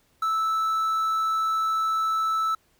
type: tone with quantisation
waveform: triangle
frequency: 1313 Hz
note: E6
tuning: 7 cents flat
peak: -20 dBFS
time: 0.22-2.55 s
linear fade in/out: 5 ms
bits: 8
effects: pink hiss -65 dBFS RMS until 2.79 s